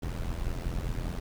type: noise with amplitude modulation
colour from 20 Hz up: brown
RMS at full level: -29 dBFS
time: 0.02-1.2 s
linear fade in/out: 10 ms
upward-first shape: sine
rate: 85.1 Hz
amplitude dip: 80%
effects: none